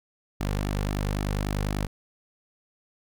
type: tone with flanger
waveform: sawtooth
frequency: 50.1 Hz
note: G1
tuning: 38 cents sharp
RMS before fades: -28 dBFS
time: 0.4-1.87 s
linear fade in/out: 10 ms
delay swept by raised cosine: 1.9 to 3.2 ms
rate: 3.7 Hz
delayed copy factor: -0.5
effects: none